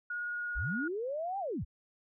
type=tone with vibrato; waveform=sine; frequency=1441 Hz; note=F#6; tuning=46 cents flat; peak=-34 dBFS; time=0.1-0.88 s; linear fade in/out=5 ms; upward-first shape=sine; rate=18 Hz; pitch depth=8 cents each way
type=linear two-way sweep; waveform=sine; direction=up then down; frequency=30.87 to 811 to 30.87 Hz; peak=-33 dBFS; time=0.55-1.65 s; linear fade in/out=20 ms; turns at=1.39 s
effects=none